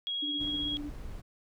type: tone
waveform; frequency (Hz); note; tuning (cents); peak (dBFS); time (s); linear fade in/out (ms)
sine; 3305; G#7; -9; -31; 0.07-0.77; 0
type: tone with tremolo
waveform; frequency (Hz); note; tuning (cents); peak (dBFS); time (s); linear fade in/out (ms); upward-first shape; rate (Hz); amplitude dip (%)
sine; 292.8; D4; -5; -34; 0.22-0.9; 10; triangle; 16; 55
type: noise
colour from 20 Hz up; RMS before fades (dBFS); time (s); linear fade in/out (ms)
brown; -42; 0.39-1.22; 20
effects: none